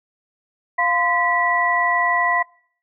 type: tone cluster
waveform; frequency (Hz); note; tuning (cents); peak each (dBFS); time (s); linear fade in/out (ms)
sine; 699 / 1025 / 1952; F5 / C6 / B6; +1 / -36 / -21; -22 / -20 / -19; 0.78-2.43; 10
effects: noise-tail reverb RT60 0.6 s tail -26 dB re dry